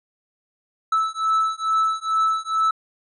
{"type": "beating tone pair", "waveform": "triangle", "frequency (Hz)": [1309, 1311.3], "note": ["E6", "E6"], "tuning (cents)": [-13, -9], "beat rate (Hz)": 2.3, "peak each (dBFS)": -20, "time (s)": [0.92, 2.71], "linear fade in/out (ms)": 5, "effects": ["resampled to 24000 Hz"]}